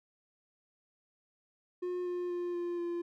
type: tone with pitch steps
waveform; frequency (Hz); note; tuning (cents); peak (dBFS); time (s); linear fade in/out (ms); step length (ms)
triangle; 358.9 / 355.4 / 351.9 / 348.5 / 345.1; F4 / F4 / F4 / F4 / F4; +47 / +30 / +13 / -4 / -21; -31; 1.82-3.02; 10; 240
effects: none